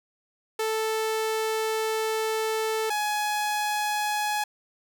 sawtooth tone pair in turn, 440 / 839.8 Hz, A4 / G#5, 0 / +19 cents, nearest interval major seventh, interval 1119 cents, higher second, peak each -21 dBFS, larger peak neither, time 0.59-2.9 / 2.9-4.44 s, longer first, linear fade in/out 5 ms, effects none

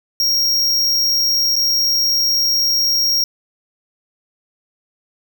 square tone with dropouts, 5588 Hz, F8, in tune, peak -14 dBFS, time 0.2-3.24 s, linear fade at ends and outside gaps 1 ms, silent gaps 1.556-1.564 s, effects none

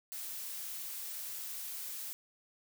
blue noise, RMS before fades -42 dBFS, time 0.12-2.13 s, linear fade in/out 0 ms, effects none

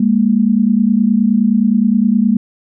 sine tone pair together, 203.5 / 233.1 Hz, G#3 / A#3, -35 / 0 cents, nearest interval major second, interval 235 cents, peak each -12 dBFS, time 0-2.37 s, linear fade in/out 5 ms, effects none

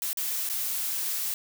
blue noise with dropouts, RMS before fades -30 dBFS, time 0.02-1.34 s, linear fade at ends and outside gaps 1 ms, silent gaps 0.131-0.172 / 0.49-0.498 s, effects none

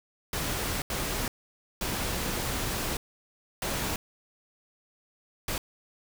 pink noise bursts at uneven times, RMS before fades -31 dBFS, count 5, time 0.33-0.82 / 0.9-1.28 / 1.81-2.97 / 3.62-3.96 / 5.48-5.58 s, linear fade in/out 2 ms, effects none

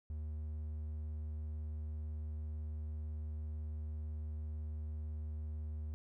triangle tone, 76.5 Hz, D#2, 29 cents flat, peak -37 dBFS, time 0.1-5.94 s, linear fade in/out 0 ms, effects none

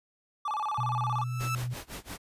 triangle tone with vibrato, 1000 Hz, B5, 21 cents sharp, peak -27 dBFS, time 0.45-1.24 s, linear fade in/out 5 ms, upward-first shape square, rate 17 Hz, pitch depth 270 cents each way
sine tone, 123.2 Hz, B2, 4 cents flat, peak -30 dBFS, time 0.78-1.74 s, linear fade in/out 5 ms
30% pulse tone with exponential growth, 1318.5 Hz, E6, in tune, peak -26 dBFS, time 0.95-1.55 s, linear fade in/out 1 ms, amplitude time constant 130 ms
pink noise with tremolo, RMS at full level -39 dBFS, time 1.39-2.18 s, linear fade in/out 20 ms, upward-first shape sine, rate 5.8 Hz, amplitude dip 95%
effects resampled to 32000 Hz

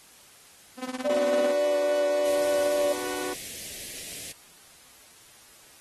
sawtooth tone with tremolo, 255.4 Hz, C4, 42 cents flat, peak -24 dBFS, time 0.77-1.54 s, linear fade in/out 50 ms, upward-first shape triangle, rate 18 Hz, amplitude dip 95%
sine tone with vibrato, 584 Hz, D5, 10 cents flat, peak -22 dBFS, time 1.05-2.93 s, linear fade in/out 10 ms, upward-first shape triangle, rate 3.7 Hz, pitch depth 15 cents each way
sawtooth chord, B minor, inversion first, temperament equal, 293.7 / 370 / 493.9 Hz, D4 / F#4 / B4, 0 / 0 / 0 cents, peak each -34 / -30 / -34 dBFS, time 1.09-3.34 s, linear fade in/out 10 ms
white band-stop noise, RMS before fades -38 dBFS, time 2.25-4.32 s, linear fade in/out 5 ms, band 680 to 1800 Hz, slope 48 dB/octave
effects white hiss -53 dBFS RMS until 5.8 s + AAC 32 kbps

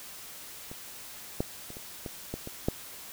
clicks, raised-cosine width 2 ms, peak -28 / -14 / -30 / -30 / -23 / -20 / -25 / -12 dBFS, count 8, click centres 0.715 / 1.405 / 1.704 / 1.769 / 2.062 / 2.34 / 2.474 / 2.685 s, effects white hiss -45 dBFS RMS until 3.12 s

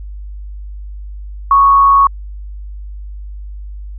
sine tone with frequency modulation, 1108.7 Hz, C#6, in tune, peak -5 dBFS, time 1.51-2.07 s, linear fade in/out 2 ms, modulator 139 Hz, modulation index 0.22, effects added 50 Hz sine -25 dBFS peak until 3.98 s

